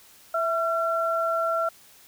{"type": "tone pair together", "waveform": "sine", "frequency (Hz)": [659.3, 1360.4], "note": ["E5", "F6"], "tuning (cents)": [0, -46], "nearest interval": "octave + minor second", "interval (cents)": 1254, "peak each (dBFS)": -25, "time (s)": [0.34, 1.69], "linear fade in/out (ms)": 5, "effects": ["white hiss -53 dBFS RMS until 2.07 s"]}